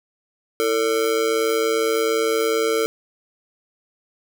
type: tone with amplitude modulation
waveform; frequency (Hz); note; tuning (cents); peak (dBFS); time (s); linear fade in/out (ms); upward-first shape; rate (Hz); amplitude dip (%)
square; 448.9; A4; +35; -15; 0.6-2.86; 0; sine; 120; 80
effects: none